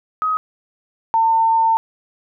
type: tone pair in turn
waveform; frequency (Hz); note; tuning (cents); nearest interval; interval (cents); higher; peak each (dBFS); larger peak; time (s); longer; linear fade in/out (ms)
sine; 1263 / 901.9; D#6 / A5; +26 / +43; tritone; 583; first; -16 / -12; second; 0.22-0.37 / 1.14-1.77; second; 0
effects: none